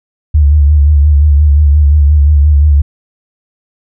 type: tone with vibrato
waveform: sine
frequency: 73.42 Hz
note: D2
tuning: in tune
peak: -3 dBFS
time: 0.34-2.82 s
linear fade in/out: 10 ms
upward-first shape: sine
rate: 5.7 Hz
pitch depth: 66 cents each way
effects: none